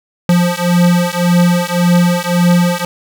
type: beating tone pair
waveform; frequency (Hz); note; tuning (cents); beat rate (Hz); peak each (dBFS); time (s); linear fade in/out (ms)
square; 174.61 / 176.41; F3 / F3; 0 / +18; 1.8; -13; 0.29-2.85; 2
effects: 8-bit